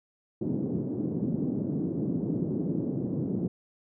white band-pass noise, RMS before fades -30 dBFS, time 0.41-3.48 s, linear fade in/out 5 ms, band 130 to 320 Hz, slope 24 dB/octave, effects none

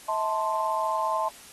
sine chord, A minor, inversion second, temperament equal with one note detuned, 644.2 / 880 / 1046.5 Hz, E5 / A5 / C6, -40 / 0 / 0 cents, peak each -30 / -28 / -28 dBFS, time 0.08-1.29 s, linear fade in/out 10 ms, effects white hiss -48 dBFS RMS until 1.52 s + AAC 32 kbps

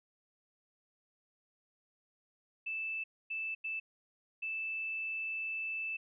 sine tone bursts at uneven times, 2637 Hz, E7, in tune, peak -35 dBFS, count 4, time 2.66-3.04 / 3.3-3.55 / 3.64-3.8 / 4.42-5.97 s, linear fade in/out 10 ms, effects none

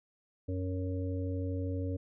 harmonic tone, 92.5 Hz, F#2, in tune, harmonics 1 / 3 / 5 / 6, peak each -33 / -38 / -42 / -45 dBFS, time 0.48-1.97 s, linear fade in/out 10 ms, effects none

